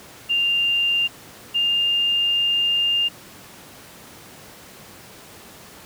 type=tone pair in turn; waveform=sine; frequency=2794 / 2807 Hz; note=F7 / F7; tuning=0 / +8 cents; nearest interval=unison; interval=8 cents; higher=second; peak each=-17 dBFS; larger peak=neither; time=0.29-1.08 / 1.54-3.09 s; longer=second; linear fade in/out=20 ms; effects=pink hiss -43 dBFS RMS until 5.85 s + high-pass 100 Hz 12 dB/octave